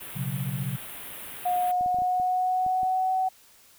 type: band-stop noise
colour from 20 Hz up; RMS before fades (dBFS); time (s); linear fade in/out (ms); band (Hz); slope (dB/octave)
white; -40; 0-1.72; 10; 3500 to 9200; 48
type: chord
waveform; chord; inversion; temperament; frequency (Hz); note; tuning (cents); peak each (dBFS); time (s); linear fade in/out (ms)
sine; B suspended second; none; equal; 123.47 / 138.59 / 185; B2 / C#3 / F#3; 0 / 0 / 0; -33 / -30 / -35; 0.15-0.77; 20
type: tone with pitch glide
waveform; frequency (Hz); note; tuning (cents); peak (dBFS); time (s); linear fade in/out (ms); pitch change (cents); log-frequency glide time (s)
sine; 720 to 751.9; F#5 to F#5; -47 to +28; -22; 1.45-3.29; 10; +75; 1.59-3.13
type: clicks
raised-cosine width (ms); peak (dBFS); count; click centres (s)
3; -30; 8; 1.81 / 1.861 / 1.945 / 1.987 / 2.02 / 2.199 / 2.664 / 2.832
effects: white hiss -56 dBFS RMS until 3.78 s